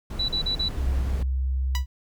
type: noise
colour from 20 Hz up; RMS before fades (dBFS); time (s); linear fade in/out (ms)
brown; -31; 0.1-1.23; 5
type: tone bursts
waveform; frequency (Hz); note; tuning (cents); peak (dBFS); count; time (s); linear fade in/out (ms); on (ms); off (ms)
sine; 3951; B7; 0; -23; 4; 0.19-0.688; 10; 96; 38
type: tone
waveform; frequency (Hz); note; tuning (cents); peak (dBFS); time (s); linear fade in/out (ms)
sine; 65.41; C2; 0; -22; 0.75-1.86; 50
type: tone with exponential decay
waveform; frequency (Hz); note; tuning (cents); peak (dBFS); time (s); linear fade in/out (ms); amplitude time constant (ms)
10% pulse; 983; B5; -8; -17; 1.75-1.86; 1; 23
effects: none